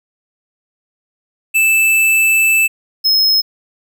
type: tone pair in turn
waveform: square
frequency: 2637 / 5162 Hz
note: E7 / E8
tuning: 0 / -37 cents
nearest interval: octave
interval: 1163 cents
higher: second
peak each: -10 dBFS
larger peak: neither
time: 1.54-2.68 / 3.04-3.42 s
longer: first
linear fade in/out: 20 ms
effects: none